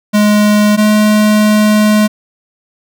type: tone pair in turn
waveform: square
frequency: 209.2 / 212.1 Hz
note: G#3 / G#3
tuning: +13 / +37 cents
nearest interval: unison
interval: 24 cents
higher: second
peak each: -7 dBFS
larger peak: neither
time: 0.13-0.77 / 0.77-2.08 s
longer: second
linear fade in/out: 20 ms
effects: none